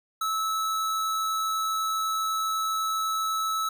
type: tone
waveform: square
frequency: 1304 Hz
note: E6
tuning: 19 cents flat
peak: -26 dBFS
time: 0.21-3.69 s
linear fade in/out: 5 ms
effects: none